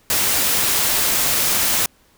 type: noise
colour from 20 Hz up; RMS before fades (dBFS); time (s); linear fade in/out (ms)
white; -18; 0.1-1.86; 2
effects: pink hiss -56 dBFS RMS until 2.17 s